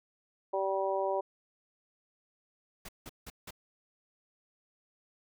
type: harmonic tone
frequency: 193.4 Hz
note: G3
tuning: 23 cents flat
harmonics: 2 / 3 / 4 / 5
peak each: -34 / -32 / -36 / -36 dBFS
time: 0.53-1.21 s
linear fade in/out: 10 ms
type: noise bursts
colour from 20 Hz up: pink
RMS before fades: -45 dBFS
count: 4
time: 2.85-3.508 s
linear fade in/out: 5 ms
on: 37 ms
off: 170 ms
effects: none